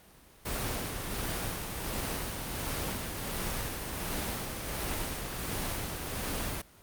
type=noise with tremolo; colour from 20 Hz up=pink; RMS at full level=-33 dBFS; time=0.45-6.62 s; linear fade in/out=10 ms; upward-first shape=sine; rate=1.4 Hz; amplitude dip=35%; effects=pink hiss -57 dBFS RMS until 6.82 s + Opus 32 kbps

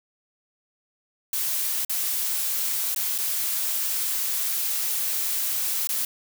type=noise with dropouts; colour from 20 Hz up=blue; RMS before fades=-26 dBFS; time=1.33-6.05 s; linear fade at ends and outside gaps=2 ms; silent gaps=1.849-1.895 / 2.947-2.961 / 3.18-3.185 / 5.872-5.89 s; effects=none

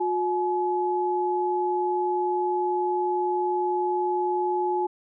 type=tone pair together; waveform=sine; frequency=359.8 / 851 Hz; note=F#4 / G#5; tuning=-48 / +42 cents; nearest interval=octave + minor third; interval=1490 cents; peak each=-25 dBFS; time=0-4.87 s; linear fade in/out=10 ms; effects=none

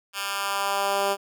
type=tone with high-pass filter sweep; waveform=10% pulse; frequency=198.6 Hz; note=G3; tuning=23 cents sharp; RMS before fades=-26 dBFS; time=0.13-1.17 s; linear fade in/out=50 ms; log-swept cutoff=1900 to 430 Hz; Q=1.2; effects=none

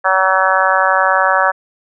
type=harmonic tone; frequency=189.1 Hz; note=F#3; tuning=38 cents sharp; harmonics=3 / 4 / 5 / 6 / 7 / 8 / 9; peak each=-18 / -18 / -18 / -18 / -18 / -18 / -18 dBFS; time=0.04-1.52 s; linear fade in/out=20 ms; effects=none

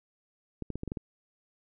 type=clicks; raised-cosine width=3 ms; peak=-22 dBFS; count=7; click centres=0.623 / 0.703 / 0.756 / 0.834 / 0.877 / 0.919 / 0.972 s; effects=none

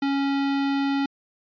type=tone; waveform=square; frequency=277.2 Hz; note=C#4; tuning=in tune; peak=-22 dBFS; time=0.02-1.06 s; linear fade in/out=5 ms; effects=resampled to 11025 Hz

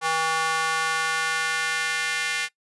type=tone with high-pass filter sweep; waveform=square; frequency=161.1 Hz; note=E3; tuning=39 cents flat; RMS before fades=-25 dBFS; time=0.01-2.49 s; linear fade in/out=50 ms; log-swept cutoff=950 to 2000 Hz; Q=1.9; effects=noise-tail reverb RT60 0.1 s tail -20 dB re dry + resampled to 24000 Hz

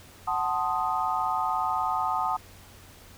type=chord; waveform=sine; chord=F# diminished seventh; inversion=none; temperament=equal with one note detuned; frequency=743.8 / 880 / 1046.5 / 1244.5 Hz; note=F#5 / A5 / C6 / Eb6; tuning=+9 / 0 / 0 / 0 cents; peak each=-30 / -29 / -33 / -29 dBFS; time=0.27-2.37 s; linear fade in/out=10 ms; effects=added 92 Hz sine -53 dBFS peak until 3.17 s + pink hiss -51 dBFS RMS until 3.17 s

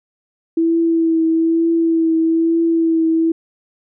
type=tone with vibrato; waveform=sine; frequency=328.3 Hz; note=E4; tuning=7 cents flat; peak=-12 dBFS; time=0.57-3.32 s; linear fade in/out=5 ms; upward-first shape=triangle; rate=1.1 Hz; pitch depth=26 cents each way; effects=none

